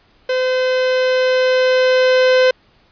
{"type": "tone with level ramp", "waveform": "45% pulse", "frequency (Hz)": 512, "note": "C5", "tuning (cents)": -38, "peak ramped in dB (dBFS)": [-15, -9], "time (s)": [0.29, 2.51], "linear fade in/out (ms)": 5, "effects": ["pink hiss -54 dBFS RMS until 2.91 s", "resampled to 11025 Hz"]}